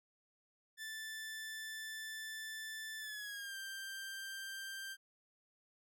sawtooth tone with pitch glide, 1760 to 1577.1 Hz, A6 to G6, 0 to +10 cents, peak -40 dBFS, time 0.77-4.97 s, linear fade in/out 50 ms, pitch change -190 cents, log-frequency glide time 2.99-3.56 s, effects none

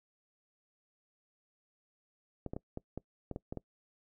clicks, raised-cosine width 2 ms, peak -25 dBFS, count 9, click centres 2.463 / 2.535 / 2.565 / 2.774 / 2.976 / 3.313 / 3.361 / 3.525 / 3.573 s, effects noise-tail reverb RT60 0.1 s tail -23 dB re dry

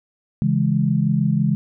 sine chord, C# minor, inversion none, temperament equal, 138.59 / 164.81 / 207.7 Hz, C#3 / E3 / G#3, 0 / 0 / 0 cents, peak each -20 dBFS, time 0.42-1.55 s, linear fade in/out 0 ms, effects none

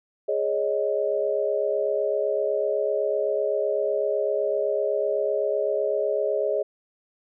sine chord, Ab suspended fourth, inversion none, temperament equal, 415.3 / 554.4 / 622.3 Hz, Ab4 / Db5 / Eb5, 0 / 0 / 0 cents, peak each -26 dBFS, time 0.28-6.63 s, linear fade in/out 10 ms, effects none

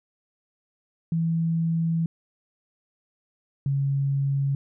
sine tone pair in turn, 164.81 / 138.59 Hz, E3 / C#3, 0 / 0 cents, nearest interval minor third, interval 300 cents, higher first, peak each -21 dBFS, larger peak neither, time 1.12-2.06 / 3.66-4.55 s, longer first, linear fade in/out 2 ms, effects none

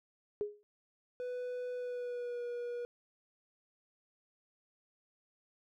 sine tone with exponential decay, 415.3 Hz, G#4, in tune, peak -29 dBFS, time 0.41-0.63 s, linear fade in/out 0 ms, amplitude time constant 46 ms
triangle tone with pitch glide, 496.1 to 481.7 Hz, B4 to B4, +8 to -43 cents, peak -35 dBFS, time 1.2-2.85 s, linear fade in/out 0 ms, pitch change -51 cents, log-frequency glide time 1.74-2.43 s
effects none

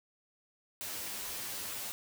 white noise with comb filter, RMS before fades -40 dBFS, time 0.81-1.92 s, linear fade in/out 0 ms, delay 10 ms, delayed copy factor +0.65, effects none

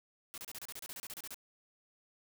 white noise bursts, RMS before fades -45 dBFS, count 15, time 0.34-1.344 s, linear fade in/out 0 ms, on 38 ms, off 31 ms, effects none

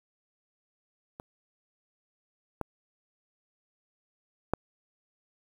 clicks, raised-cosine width 1 ms, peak -27 / -17 / -11 dBFS, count 3, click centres 1.199 / 2.613 / 4.536 s, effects 8-bit

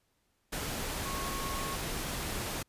sine tone in noise, 1095 Hz, C#6, 22 cents flat, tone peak -39 dBFS, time 1.05-1.76 s, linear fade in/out 10 ms, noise pink, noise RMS -36 dBFS, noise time 0.52-2.63 s, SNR -6 dB, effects pink hiss -75 dBFS RMS until 2.68 s + resampled to 32000 Hz

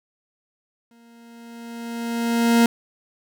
40% pulse tone with exponential growth, 233.1 Hz, A#3, in tune, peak -11 dBFS, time 0.91-2.66 s, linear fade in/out 2 ms, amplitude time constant 380 ms, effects none

